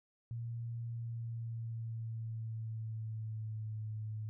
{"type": "tone with pitch glide", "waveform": "sine", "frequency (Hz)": [116.7, 108.26], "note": ["A#2", "A2"], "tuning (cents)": [2, -28], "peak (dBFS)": -38, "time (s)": [0.31, 4.29], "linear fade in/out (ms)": 0, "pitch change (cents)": -130, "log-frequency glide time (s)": [0.87, 3.81], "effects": []}